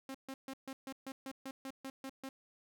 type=tone bursts; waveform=sawtooth; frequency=267.4 Hz; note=C4; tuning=38 cents sharp; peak=-38 dBFS; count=12; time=0.09-2.29 s; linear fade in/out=2 ms; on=55 ms; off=140 ms; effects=none